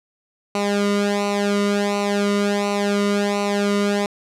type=tone with flanger; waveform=sawtooth; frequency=203.1 Hz; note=G#3; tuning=38 cents flat; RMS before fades=-20 dBFS; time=0.55-4.06 s; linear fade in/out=2 ms; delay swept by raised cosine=0.59 to 1.21 ms; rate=1.4 Hz; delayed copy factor=-0.9; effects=low-pass 8000 Hz 12 dB/octave